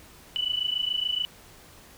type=tone pair together; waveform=sine; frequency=2960 / 2987 Hz; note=F#7 / F#7; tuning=0 / +16 cents; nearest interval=unison; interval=16 cents; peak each=-28 dBFS; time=0.36-1.25 s; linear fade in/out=0 ms; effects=pink hiss -51 dBFS RMS until 1.97 s